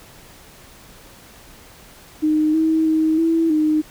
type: tone with pitch steps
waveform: sine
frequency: 307.8 / 319.1 / 315.9 / 328.1 / 307.8 Hz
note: D#4 / D#4 / D#4 / E4 / D#4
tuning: -19 / +44 / +26 / -8 / -19 cents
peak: -14 dBFS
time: 2.22-3.82 s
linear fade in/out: 20 ms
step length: 320 ms
effects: pink hiss -45 dBFS RMS until 3.9 s